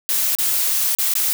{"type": "noise with dropouts", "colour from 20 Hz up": "blue", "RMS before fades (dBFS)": -19, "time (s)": [0.09, 1.33], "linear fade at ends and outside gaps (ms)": 0, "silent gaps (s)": [[0.351, 0.386], [0.95, 0.986], [1.138, 1.153]], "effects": []}